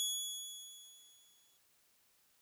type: tone with exponential decay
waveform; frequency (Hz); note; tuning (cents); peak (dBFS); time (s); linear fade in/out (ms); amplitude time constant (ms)
20% pulse; 3376; G#7; +28; -27; 0-1.57; 0; 340
effects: white hiss -72 dBFS RMS until 2.41 s